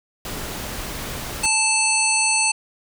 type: noise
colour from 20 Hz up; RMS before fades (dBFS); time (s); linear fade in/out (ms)
pink; -30; 0.25-1.46; 2
type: harmonic tone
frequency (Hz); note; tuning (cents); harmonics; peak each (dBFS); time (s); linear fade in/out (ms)
879; A5; -2; 1 / 3 / 5 / 7 / 9 / 10; -25 / -21 / -25 / -26 / -25 / -22; 1.43-2.52; 10
effects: none